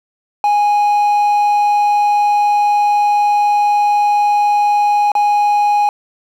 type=tone with dropouts; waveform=triangle; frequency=827 Hz; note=G#5; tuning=8 cents flat; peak=-8 dBFS; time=0.44-5.89 s; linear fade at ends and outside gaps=1 ms; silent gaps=5.118-5.152 s; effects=7-bit